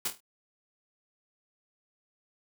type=noise with echo; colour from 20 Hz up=white; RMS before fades=-30 dBFS; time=0.05-0.08 s; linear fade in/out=5 ms; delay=25 ms; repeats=5; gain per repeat=-7 dB; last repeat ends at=0.205 s; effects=none